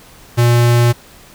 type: tone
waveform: square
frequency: 119.5 Hz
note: A#2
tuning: 43 cents sharp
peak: -9 dBFS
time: 0.37-0.93 s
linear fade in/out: 20 ms
effects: pink hiss -42 dBFS RMS until 1.34 s